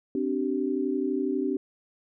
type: chord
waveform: sine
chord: C suspended second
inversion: none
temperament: equal with one note detuned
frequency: 261.6 / 293.7 / 384.2 Hz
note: C4 / D4 / G4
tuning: 0 / 0 / -35 cents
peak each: -29 dBFS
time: 0.15-1.57 s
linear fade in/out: 2 ms
effects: none